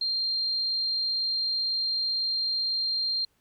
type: tone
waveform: sine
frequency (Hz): 4186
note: C8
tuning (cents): 0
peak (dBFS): -25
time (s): 0.01-3.25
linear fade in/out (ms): 5
effects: pink hiss -70 dBFS RMS until 3.4 s